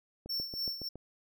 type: click train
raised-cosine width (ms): 2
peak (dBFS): -31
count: 6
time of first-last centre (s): 0.26-0.956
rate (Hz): 7.18
type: tone with tremolo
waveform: square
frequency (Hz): 5420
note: E8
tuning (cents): +47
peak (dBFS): -32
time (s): 0.29-0.89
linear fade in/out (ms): 10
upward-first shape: sine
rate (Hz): 3.5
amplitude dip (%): 70
effects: none